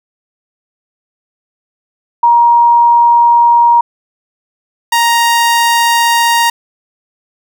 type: tone pair in turn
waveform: sine / sawtooth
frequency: 945 / 935.2 Hz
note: A#5 / A#5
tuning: +23 / +5 cents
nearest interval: unison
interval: 18 cents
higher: first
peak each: -4 dBFS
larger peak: neither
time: 2.23-3.81 / 4.92-6.5 s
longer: neither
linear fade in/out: 5 ms
effects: none